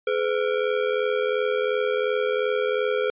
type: ring-modulated tone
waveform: square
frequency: 465.4 Hz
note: A#4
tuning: 3 cents flat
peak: -19 dBFS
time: 0.07-3.1 s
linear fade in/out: 0 ms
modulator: 41.4 Hz
effects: resampled to 8000 Hz